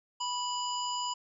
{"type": "harmonic tone with a mistuned harmonic", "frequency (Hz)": 985, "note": "B5", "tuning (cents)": -5, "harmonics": [1, 3, 5, 7], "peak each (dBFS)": [-33, -38, -40, -41], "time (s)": [0.2, 1.14], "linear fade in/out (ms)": 10, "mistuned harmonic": 7, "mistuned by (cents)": 53, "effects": []}